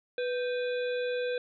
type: harmonic tone with a mistuned harmonic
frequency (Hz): 493.9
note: B4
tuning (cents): 0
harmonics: 1 / 3 / 5 / 7 / 8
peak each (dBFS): -29 / -39 / -43 / -46 / -47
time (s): 0.18-1.38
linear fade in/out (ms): 2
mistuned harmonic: 3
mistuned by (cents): +95
effects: none